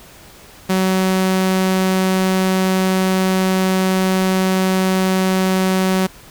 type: tone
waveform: sawtooth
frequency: 187.9 Hz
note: F#3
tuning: 27 cents sharp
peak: -10 dBFS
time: 0.69-6.07 s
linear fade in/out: 10 ms
effects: pink hiss -42 dBFS RMS until 6.3 s